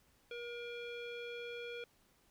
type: tone with low-pass filter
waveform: square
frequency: 476.5 Hz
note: A#4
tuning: 38 cents sharp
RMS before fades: -45 dBFS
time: 0.31-1.84 s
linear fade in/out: 2 ms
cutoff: 2900 Hz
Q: 6.5
effects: pink hiss -71 dBFS RMS until 2.3 s